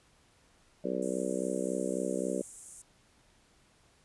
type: harmonic tone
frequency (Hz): 63.7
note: C2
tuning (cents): -46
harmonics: 3 / 4 / 5 / 6 / 7 / 8 / 9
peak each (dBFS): -38 / -38 / -38 / -38 / -38 / -38 / -38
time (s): 0.84-2.42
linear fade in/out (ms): 5
type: band-pass noise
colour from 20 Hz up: white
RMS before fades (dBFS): -50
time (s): 1.02-2.82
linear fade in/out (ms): 5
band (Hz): 6900 to 10000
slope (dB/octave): 48
effects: pink hiss -65 dBFS RMS until 4.04 s + resampled to 24000 Hz